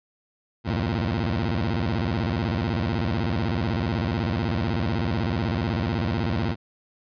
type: tone with vibrato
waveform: 20% pulse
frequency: 98 Hz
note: G2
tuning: in tune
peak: -18 dBFS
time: 0.64-6.56 s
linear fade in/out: 50 ms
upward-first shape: square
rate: 16 Hz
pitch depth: 290 cents each way
effects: resampled to 11025 Hz